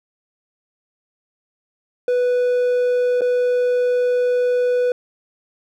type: tone with dropouts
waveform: triangle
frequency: 493.9 Hz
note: B4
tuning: in tune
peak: -13 dBFS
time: 2.08-4.92 s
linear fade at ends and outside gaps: 2 ms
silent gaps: 3.209-3.217 s
effects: none